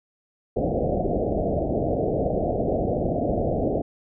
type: low-pass noise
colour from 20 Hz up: white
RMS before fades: -24 dBFS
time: 0.56-3.82 s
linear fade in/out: 10 ms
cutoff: 720 Hz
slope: 96 dB/octave
effects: none